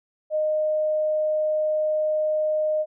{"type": "tone", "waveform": "sine", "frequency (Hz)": 616, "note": "D#5", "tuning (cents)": -17, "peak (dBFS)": -20, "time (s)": [0.3, 2.86], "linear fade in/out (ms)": 50, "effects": []}